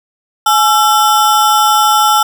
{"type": "ring-modulated tone", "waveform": "square", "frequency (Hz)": 1095, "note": "C#6", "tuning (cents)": -22, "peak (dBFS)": -5, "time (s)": [0.46, 2.23], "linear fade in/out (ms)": 5, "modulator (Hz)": 249, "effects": []}